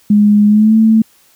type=tone with pitch glide; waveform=sine; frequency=207.7 to 221.3 Hz; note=G#3 to A3; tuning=0 to +10 cents; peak=-5 dBFS; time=0.1-1.02 s; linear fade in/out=5 ms; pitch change=+110 cents; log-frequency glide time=0.47-0.76 s; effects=white hiss -50 dBFS RMS until 1.35 s